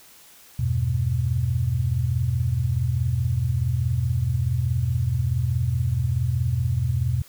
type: chord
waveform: sine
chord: E minor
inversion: none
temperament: just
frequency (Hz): 82.41 / 98.89 / 123.61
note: E2 / G2 / B2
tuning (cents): 0 / +16 / +2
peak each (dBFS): -26 / -27 / -22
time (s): 0.59-7.22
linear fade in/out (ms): 5
effects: white hiss -50 dBFS RMS until 7.28 s